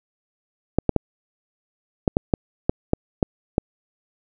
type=clicks; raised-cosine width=2 ms; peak=-3 dBFS; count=10; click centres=0.786 / 0.893 / 0.963 / 2.078 / 2.169 / 2.338 / 2.695 / 2.934 / 3.228 / 3.581 s; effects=none